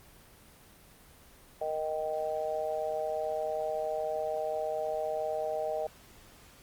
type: harmonic tone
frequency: 155.56 Hz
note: D#3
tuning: in tune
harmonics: 3 / 4 / 5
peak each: -37 / -32 / -37 dBFS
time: 1.61-5.87 s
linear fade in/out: 5 ms
effects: pink hiss -56 dBFS RMS until 6.62 s + Opus 24 kbps